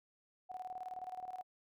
sine tone with tremolo, 739 Hz, F#5, 2 cents flat, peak -40 dBFS, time 0.49-1.43 s, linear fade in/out 20 ms, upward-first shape square, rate 19 Hz, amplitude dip 70%, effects none

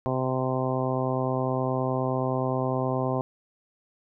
harmonic tone, 129.6 Hz, C3, 16 cents flat, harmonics 1 / 2 / 3 / 4 / 5 / 6 / 7 / 8, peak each -29 / -31 / -32 / -32 / -32 / -35 / -37 / -35 dBFS, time 0.06-3.21 s, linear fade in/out 0 ms, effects none

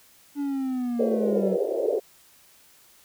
triangle linear sweep, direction down, 289.6 to 185 Hz, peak -23 dBFS, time 0.35-1.57 s, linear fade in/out 50 ms
white band-pass noise, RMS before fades -25 dBFS, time 0.99-2 s, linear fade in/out 10 ms, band 390 to 540 Hz, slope 48 dB/octave
effects white hiss -56 dBFS RMS until 3.04 s

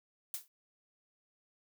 blue noise with exponential decay, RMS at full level -35 dBFS, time 0.34-0.48 s, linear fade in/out 1 ms, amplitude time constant 30 ms, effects none

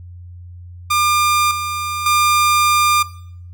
sawtooth tone with level steps, 1200 Hz, D6, 37 cents sharp, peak -10 / -18 / -9 dBFS, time 0.9-3.03 s, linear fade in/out 10 ms, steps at 1.51 / 2.06 s, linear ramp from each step 2 ms, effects noise-tail reverb RT60 0.6 s tail -17 dB re dry + added 88 Hz sine -33 dBFS peak until 3.53 s

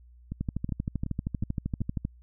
two click trains, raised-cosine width 5 ms, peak -21 / -17 dBFS, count 5 / 22, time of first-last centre 0.32-1.807 / 0.41-2.051 s, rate 2.69 / 12.8 Hz, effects added 60 Hz sine -51 dBFS peak until 2.22 s

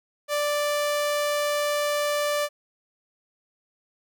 sawtooth tone, 587.3 Hz, D5, in tune, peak -19 dBFS, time 0.28-2.49 s, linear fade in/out 50 ms, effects none

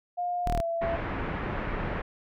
sine tone with pitch glide, 709 to 670.8 Hz, F5 to E5, +26 to +30 cents, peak -27 dBFS, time 0.17-0.97 s, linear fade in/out 20 ms, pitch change -96 cents, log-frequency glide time 0.53-0.6 s
sawtooth tone, 38.89 Hz, D#1, in tune, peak -23 dBFS, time 0.46-0.61 s, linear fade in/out 10 ms
pink low-pass noise, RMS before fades -32 dBFS, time 0.81-2.02 s, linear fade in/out 10 ms, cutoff 2200 Hz, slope 24 dB/octave
effects none

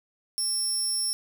20% pulse tone, 5400 Hz, E8, 41 cents sharp, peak -20 dBFS, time 0.38-1.13 s, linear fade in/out 0 ms, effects none

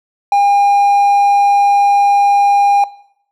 triangle tone, 807 Hz, G#5, 50 cents flat, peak -6 dBFS, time 0.32-2.84 s, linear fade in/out 2 ms, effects noise-tail reverb RT60 0.7 s tail -19 dB re dry

